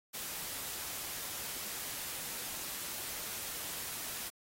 white noise, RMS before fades -41 dBFS, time 0.13-4.3 s, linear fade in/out 20 ms, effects AAC 48 kbps

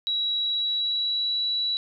sine tone with pitch glide, 3886 to 3927 Hz, B7 to B7, -29 to -11 cents, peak -23 dBFS, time 0.07-1.77 s, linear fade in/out 0 ms, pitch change +18 cents, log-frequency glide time 0.36-1.43 s, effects none

